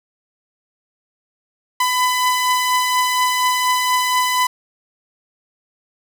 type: beating tone pair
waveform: sawtooth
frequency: 1002 / 1006.2 Hz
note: B5 / B5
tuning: +25 / +32 cents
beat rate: 4.2 Hz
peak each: -12 / -21 dBFS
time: 1.8-4.47 s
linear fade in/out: 5 ms
effects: none